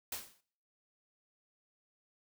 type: noise with exponential decay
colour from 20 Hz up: white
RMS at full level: -36 dBFS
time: 0.12-0.41 s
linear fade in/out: 5 ms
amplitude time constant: 61 ms
effects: noise-tail reverb RT60 0.6 s tail -24 dB re dry